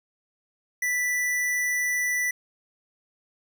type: tone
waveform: square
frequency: 1975.5 Hz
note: B6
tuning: in tune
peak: -24 dBFS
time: 0.82-2.31 s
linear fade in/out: 5 ms
effects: none